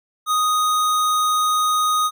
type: tone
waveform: square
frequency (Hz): 1244.5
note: D#6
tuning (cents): 0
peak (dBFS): -17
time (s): 0.26-2.11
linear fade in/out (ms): 50
effects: none